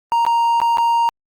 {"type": "tone with dropouts", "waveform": "triangle", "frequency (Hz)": 932.3, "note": "A#5", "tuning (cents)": 0, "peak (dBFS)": -11, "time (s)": [0.12, 1.09], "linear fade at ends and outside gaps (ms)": 0, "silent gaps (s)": [[0.251, 0.265], [0.602, 0.616], [0.772, 0.783]], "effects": ["Opus 32 kbps"]}